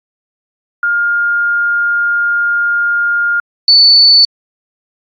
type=tone pair in turn; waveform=sine; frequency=1412 / 4483 Hz; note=F6 / C#8; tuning=+19 / +19 cents; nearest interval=octave + minor sixth; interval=2000 cents; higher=second; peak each=-10 / -3 dBFS; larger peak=second; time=0.83-3.4 / 3.68-4.25 s; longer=first; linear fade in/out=2 ms; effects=AAC 64 kbps